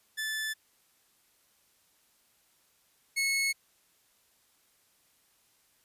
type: tone pair in turn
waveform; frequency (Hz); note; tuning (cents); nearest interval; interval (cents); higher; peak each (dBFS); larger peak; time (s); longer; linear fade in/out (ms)
sawtooth; 1748 / 2190; A6 / C#7; -12 / -22; major third; 390; second; -28 / -23; second; 0.17-0.54 / 3.16-3.53; neither; 20
effects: white hiss -68 dBFS RMS until 5.84 s + resampled to 32000 Hz